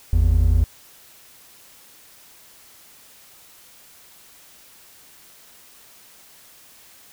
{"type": "tone pair together", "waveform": "triangle", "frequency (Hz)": [51.4, 81.7], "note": ["G#1", "E2"], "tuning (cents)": [-17, -15], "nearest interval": "minor sixth", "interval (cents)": 802, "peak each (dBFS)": -14, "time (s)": [0.13, 0.64], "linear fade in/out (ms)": 0, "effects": ["tanh soft clip ceiling -4 dBFS", "white hiss -49 dBFS RMS until 7.12 s"]}